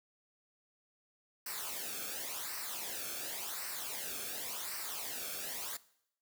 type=noise with flanger; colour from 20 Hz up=white; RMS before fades=-41 dBFS; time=1.46-5.77 s; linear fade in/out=5 ms; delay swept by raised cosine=0.29 to 1.04 ms; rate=0.91 Hz; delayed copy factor=-0.7; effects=noise-tail reverb RT60 0.7 s tail -19 dB re dry